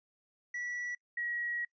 triangle / sine tone pair in turn, 1947 / 1909.1 Hz, B6 / A#6, -25 / +41 cents, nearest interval unison, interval 34 cents, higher first, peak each -34 / -33 dBFS, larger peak second, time 0.54-0.95 / 1.17-1.65 s, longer second, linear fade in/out 5 ms, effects noise-tail reverb RT60 0.1 s tail -25 dB re dry + resampled to 16000 Hz

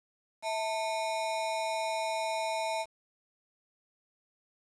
square ring-modulated tone, 772 Hz, G5, 27 cents flat, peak -28 dBFS, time 0.42-2.86 s, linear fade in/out 50 ms, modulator 121 Hz, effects resampled to 22050 Hz + 9-bit

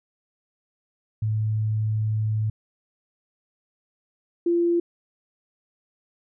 sine tone pair in turn, 108.4 / 343.3 Hz, A2 / F4, -25 / -30 cents, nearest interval octave + minor sixth, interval 1995 cents, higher second, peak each -21 / -18 dBFS, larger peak second, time 1.22-2.5 / 4.46-4.8 s, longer first, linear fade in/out 5 ms, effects none

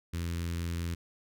sawtooth tone with notch filter, 85 Hz, F2, 46 cents flat, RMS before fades -34 dBFS, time 0.13-0.95 s, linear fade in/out 10 ms, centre 710 Hz, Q 0.52, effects none

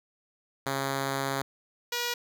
5% pulse tone pair in turn, 136.6 / 480.9 Hz, C#3 / B4, -25 / -46 cents, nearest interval octave + minor seventh, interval 2179 cents, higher second, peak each -17 dBFS, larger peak neither, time 0.66-1.42 / 1.92-2.14 s, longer first, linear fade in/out 5 ms, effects none

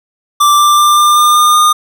square tone with pitch steps, 1174 / 1181.5 / 1189 / 1196.6 / 1204.2 / 1211.9 / 1219.6 Hz, D6 / D6 / D6 / D6 / D6 / D#6 / D#6, -1 / +10 / +21 / +32 / +43 / -46 / -35 cents, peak -6 dBFS, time 0.4-1.73 s, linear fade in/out 10 ms, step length 190 ms, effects none

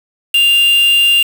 triangle tone with quantisation, 2794 Hz, F7, in tune, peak -6 dBFS, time 0.34-1.23 s, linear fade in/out 5 ms, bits 3, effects none

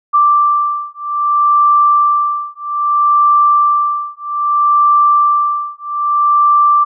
sine beating tone pair, 1174.7 / 1175.32 Hz, D6 / D6, 0 / +1 cents, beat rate 0.62 Hz, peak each -12 dBFS, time 0.13-6.85 s, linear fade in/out 20 ms, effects none

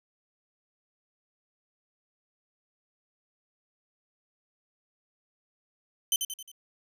15% pulse tone with echo, 3071 Hz, G7, 36 cents flat, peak -15 dBFS, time 6.12-6.16 s, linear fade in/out 2 ms, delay 89 ms, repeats 4, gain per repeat -6 dB, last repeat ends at 6.516 s, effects none

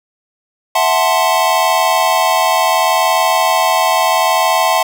square chord, F# half-diminished seventh, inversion third, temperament equal, 659.3 / 740 / 880 / 1046.5 Hz, E5 / F#5 / A5 / C6, 0 / 0 / 0 / 0 cents, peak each -17 dBFS, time 0.75-4.83 s, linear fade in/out 5 ms, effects none

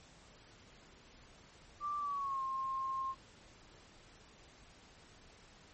sine tone with pitch glide, 1174.7 to 1064.8 Hz, D6 to C6, 0 to +30 cents, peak -35 dBFS, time 1.8-3.15 s, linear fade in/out 50 ms, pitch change -170 cents, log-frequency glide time 1.98-2.42 s, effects pink hiss -60 dBFS RMS until 5.73 s + MP3 32 kbps

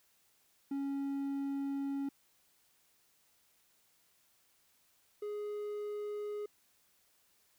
triangle tone pair in turn, 277.2 / 416.5 Hz, C#4 / G#4, 0 / +5 cents, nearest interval perfect fifth, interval 705 cents, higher second, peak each -32 / -35 dBFS, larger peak first, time 0.71-2.09 / 5.22-6.46 s, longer first, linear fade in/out 5 ms, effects white hiss -71 dBFS RMS until 7.58 s

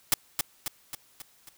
white noise with echo, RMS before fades -21 dBFS, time 0.12-0.14 s, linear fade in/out 2 ms, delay 270 ms, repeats 5, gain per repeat -5 dB, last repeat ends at 1.49 s, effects white hiss -61 dBFS RMS until 1.57 s

